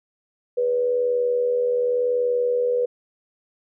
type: tone with amplitude modulation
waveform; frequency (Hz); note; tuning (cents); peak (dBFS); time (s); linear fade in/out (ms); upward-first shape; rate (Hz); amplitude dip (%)
sine; 490; B4; -14; -16; 0.57-2.86; 10; sine; 80.9; 50
effects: none